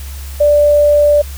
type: tone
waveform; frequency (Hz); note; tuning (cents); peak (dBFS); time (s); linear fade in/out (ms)
sine; 587.3; D5; 0; -6; 0.4-1.22; 10
effects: added 69 Hz sine -24 dBFS peak until 1.37 s + white hiss -35 dBFS RMS until 1.37 s